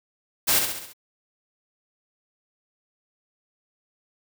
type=noise with echo; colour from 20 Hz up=white; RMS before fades=-20 dBFS; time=0.47-0.6 s; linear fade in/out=20 ms; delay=67 ms; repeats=5; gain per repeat=-5 dB; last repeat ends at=0.935 s; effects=none